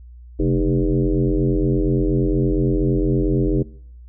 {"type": "tone with frequency modulation", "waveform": "sine", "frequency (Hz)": 130.81, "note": "C3", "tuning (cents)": 0, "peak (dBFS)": -15, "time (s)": [0.39, 3.63], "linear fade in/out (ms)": 10, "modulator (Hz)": 88.6, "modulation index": 3.4, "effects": ["noise-tail reverb RT60 0.7 s tail -23 dB re dry", "added 60 Hz sine -38 dBFS peak until 4.08 s"]}